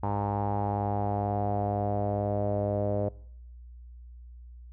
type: tone with low-pass filter sweep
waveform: sawtooth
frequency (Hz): 102.1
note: G#2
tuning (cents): -29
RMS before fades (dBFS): -29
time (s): 0.03-3.09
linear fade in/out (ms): 5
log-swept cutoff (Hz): 890 to 580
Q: 6.3
effects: noise-tail reverb RT60 0.7 s tail -24 dB re dry + added 60 Hz sine -44 dBFS peak until 4.72 s